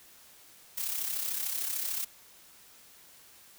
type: noise with amplitude modulation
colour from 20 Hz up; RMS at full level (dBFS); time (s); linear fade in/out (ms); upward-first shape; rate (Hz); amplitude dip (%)
blue; -31; 0.77-2.05; 10; sine; 33.4; 55
effects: white hiss -56 dBFS RMS until 3.58 s